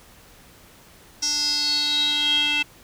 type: tone with band-pass filter sweep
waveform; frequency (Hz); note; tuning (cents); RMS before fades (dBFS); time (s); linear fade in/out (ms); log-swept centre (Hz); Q
square; 294.1; D4; +3; -22; 1.22-2.63; 10; 5700 to 2800; 9.3
effects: pink hiss -50 dBFS RMS until 2.83 s